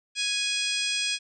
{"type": "harmonic tone", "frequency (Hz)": 830.6, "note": "G#5", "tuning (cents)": 0, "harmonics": [2, 3, 4, 5, 6, 7, 8, 9, 10], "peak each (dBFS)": [-39, -30, -30, -37, -32, -37, -43, -41, -37], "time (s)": [0.15, 1.19], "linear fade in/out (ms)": 50, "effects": []}